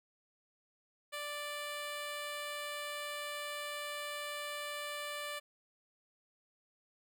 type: tone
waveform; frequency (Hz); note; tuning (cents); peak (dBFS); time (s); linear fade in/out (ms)
10% pulse; 587.3; D5; 0; -31; 1.12-5.4; 20
effects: none